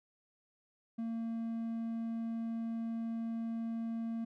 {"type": "tone", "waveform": "triangle", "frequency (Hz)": 228.2, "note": "A#3", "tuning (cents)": -37, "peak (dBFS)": -33, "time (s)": [0.98, 4.25], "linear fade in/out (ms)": 10, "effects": []}